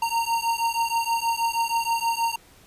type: beating tone pair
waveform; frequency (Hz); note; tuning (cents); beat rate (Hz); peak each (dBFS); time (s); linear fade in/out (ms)
square; 919 / 925.3; A#5 / A#5; -25 / -13; 6.3; -26; 0.02-2.36; 5
effects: pink hiss -53 dBFS RMS until 2.66 s + resampled to 32000 Hz